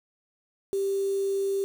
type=tone with quantisation; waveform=sine; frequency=392.7 Hz; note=G4; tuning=3 cents sharp; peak=-24 dBFS; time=0.73-1.64 s; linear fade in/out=0 ms; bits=7; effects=none